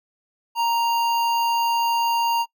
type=tone with notch filter; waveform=square; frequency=932.3 Hz; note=A#5; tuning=in tune; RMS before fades=-21 dBFS; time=0.55-2.46 s; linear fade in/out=50 ms; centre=8600 Hz; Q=1.1; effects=noise-tail reverb RT60 0.1 s tail -24 dB re dry